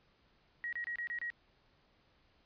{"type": "tone bursts", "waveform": "sine", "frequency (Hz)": 1900, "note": "A#6", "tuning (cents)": 33, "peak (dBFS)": -36, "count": 6, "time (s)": [0.64, 1.302], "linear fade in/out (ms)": 0, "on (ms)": 87, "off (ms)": 28, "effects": ["pink hiss -70 dBFS RMS until 2.45 s", "resampled to 11025 Hz"]}